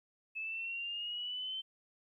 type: exponential sweep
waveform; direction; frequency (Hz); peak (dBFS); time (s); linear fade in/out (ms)
sine; up; 2600 to 3101; -37; 0.35-1.62; 20
effects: 13-bit